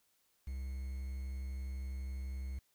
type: tone with quantisation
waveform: triangle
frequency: 66 Hz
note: C2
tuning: 16 cents sharp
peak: -36 dBFS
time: 0.47-2.59 s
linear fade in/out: 5 ms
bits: 10
effects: white hiss -75 dBFS RMS until 2.74 s